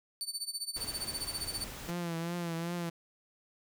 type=tone with tremolo; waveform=25% pulse; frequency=4530 Hz; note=C#8; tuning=37 cents sharp; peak=-28 dBFS; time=0.21-1.64 s; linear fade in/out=0 ms; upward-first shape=sine; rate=15 Hz; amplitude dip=90%
type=noise; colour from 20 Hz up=pink; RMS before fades=-44 dBFS; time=0.76-1.91 s; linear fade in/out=5 ms
type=tone with vibrato; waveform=sawtooth; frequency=169.9 Hz; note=F3; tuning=47 cents flat; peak=-30 dBFS; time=1.88-2.9 s; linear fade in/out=10 ms; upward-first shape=triangle; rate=2.6 Hz; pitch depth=63 cents each way
effects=none